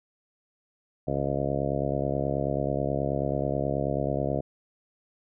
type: harmonic tone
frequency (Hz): 69.3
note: C#2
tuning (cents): 0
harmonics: 1 / 2 / 3 / 4 / 5 / 6 / 7 / 8 / 9 / 10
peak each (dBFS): -37 / -31 / -36 / -34 / -36 / -36 / -35 / -34 / -32 / -37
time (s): 1.07-4.41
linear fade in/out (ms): 10
effects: none